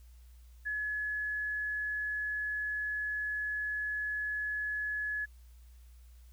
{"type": "tone", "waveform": "sine", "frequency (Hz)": 1700, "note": "G#6", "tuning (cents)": 40, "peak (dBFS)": -32, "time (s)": [0.65, 5.26], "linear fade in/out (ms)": 20, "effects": ["added 60 Hz sine -52 dBFS peak until 6.32 s", "white hiss -69 dBFS RMS until 6.32 s"]}